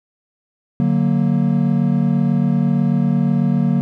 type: chord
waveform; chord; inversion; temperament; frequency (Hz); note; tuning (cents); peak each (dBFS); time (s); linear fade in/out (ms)
triangle; D augmented; none; equal; 146.83 / 185 / 233.1; D3 / F#3 / A#3; 0 / 0 / 0; -16; 0.8-3.81; 0
effects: none